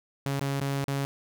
sawtooth tone with dropouts, 138.7 Hz, C#3, 1 cent sharp, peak -23 dBFS, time 0.26-1.05 s, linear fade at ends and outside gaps 0 ms, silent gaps 0.394-0.41 / 0.601-0.612 / 0.841-0.88 s, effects none

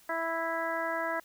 harmonic tone, 329.6 Hz, E4, in tune, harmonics 1 / 2 / 3 / 4 / 5 / 6, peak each -41 / -34 / -36 / -38 / -36 / -40 dBFS, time 0.09-1.2 s, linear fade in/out 5 ms, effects white hiss -60 dBFS RMS until 1.24 s

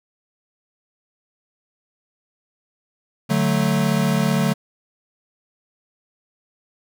square chord, D major, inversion none, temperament equal, 146.83 / 185 / 220 Hz, D3 / F#3 / A3, 0 / 0 / 0 cents, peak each -22 dBFS, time 3.29-4.54 s, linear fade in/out 20 ms, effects none

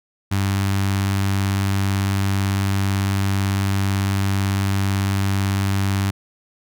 sawtooth tone with notch filter, 98 Hz, G2, in tune, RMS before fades -20 dBFS, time 0.31-6.11 s, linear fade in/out 10 ms, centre 500 Hz, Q 0.92, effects none

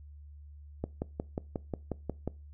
click train, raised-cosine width 2 ms, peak -19 dBFS, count 9, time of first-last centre 0.84-2.276 s, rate 5.57 Hz, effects noise-tail reverb RT60 0.3 s tail -22 dB re dry + added 73 Hz sine -47 dBFS peak until 2.53 s

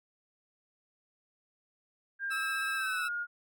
sine tone with pitch glide, 1600 to 1425.4 Hz, G6 to F6, +35 to +35 cents, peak -32 dBFS, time 2.19-3.27 s, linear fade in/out 50 ms, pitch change -200 cents, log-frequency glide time 2.75-3.09 s
20% pulse tone with vibrato, 1306 Hz, E6, 17 cents flat, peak -30 dBFS, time 2.3-3.09 s, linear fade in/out 20 ms, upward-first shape sine, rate 16 Hz, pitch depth 14 cents each way
effects none

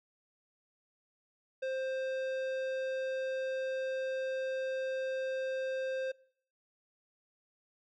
triangle tone with tanh clipping, 525 Hz, C5, 6 cents sharp, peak -35 dBFS, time 1.62-6.12 s, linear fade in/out 10 ms, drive 18 dB, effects noise-tail reverb RT60 0.6 s tail -24 dB re dry

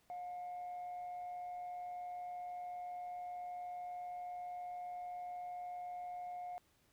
sine tone with amplitude modulation, 716 Hz, F5, 43 cents sharp, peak -39 dBFS, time 0.1-6.58 s, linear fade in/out 0 ms, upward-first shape sine, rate 157 Hz, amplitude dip 35%, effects tanh soft clip ceiling -40 dBFS + pink hiss -73 dBFS RMS until 6.92 s

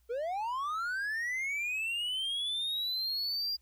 triangle linear sweep, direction up, 446.5 to 4833 Hz, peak -30 dBFS, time 0.09-3.57 s, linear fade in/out 20 ms, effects added 60 Hz sine -65 dBFS peak until 3.61 s + white hiss -75 dBFS RMS until 3.61 s

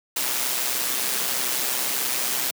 white noise with amplitude modulation, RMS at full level -23 dBFS, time 0.16-2.51 s, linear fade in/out 5 ms, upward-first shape sine, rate 127 Hz, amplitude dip 45%, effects high-pass 200 Hz 12 dB/octave

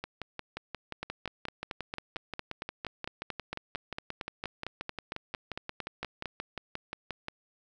two click trains, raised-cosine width 0.3 ms, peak -19 / -20 dBFS, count 24 / 42, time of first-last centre 1.03-6.257 / 0.04-7.284 s, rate 4.4 / 5.66 Hz, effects none

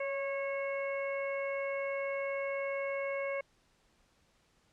harmonic tone with a mistuned harmonic, 547 Hz, C#5, 23 cents flat, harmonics 1 / 2 / 3 / 4 / 5, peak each -34 / -44 / -47 / -40 / -53 dBFS, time 0-3.41 s, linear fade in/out 5 ms, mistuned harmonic 1, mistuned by +24 cents, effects pink hiss -70 dBFS RMS until 4.72 s + low-pass 8000 Hz 12 dB/octave

